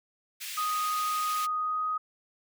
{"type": "high-pass noise", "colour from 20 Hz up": "pink", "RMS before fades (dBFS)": -38, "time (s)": [0.4, 1.47], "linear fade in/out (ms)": 20, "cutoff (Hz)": 2000, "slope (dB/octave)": 24}
{"type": "tone with pitch glide", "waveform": "sine", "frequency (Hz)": [1244.5, 1252.4], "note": ["D#6", "D#6"], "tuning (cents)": [0, 11], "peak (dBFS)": -27, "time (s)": [0.57, 1.98], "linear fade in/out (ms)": 10, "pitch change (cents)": 11, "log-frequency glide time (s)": [1.56, 1.86]}
{"effects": []}